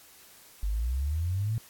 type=exponential sweep; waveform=sine; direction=up; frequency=48.18 to 116.54 Hz; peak=-26 dBFS; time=0.63-1.58 s; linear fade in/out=0 ms; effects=white hiss -54 dBFS RMS until 1.69 s + AAC 64 kbps